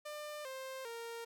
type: tone with pitch steps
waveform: sawtooth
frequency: 598 / 526.6 / 463.8 Hz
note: D5 / C5 / A#4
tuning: +31 / +11 / -9 cents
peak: -39 dBFS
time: 0.05-1.25 s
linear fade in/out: 10 ms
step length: 400 ms
effects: none